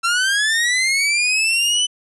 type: linear sweep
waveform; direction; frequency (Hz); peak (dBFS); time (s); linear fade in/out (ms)
sawtooth; up; 1342 to 3021; -12; 0.03-1.87; 20
effects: resampled to 24000 Hz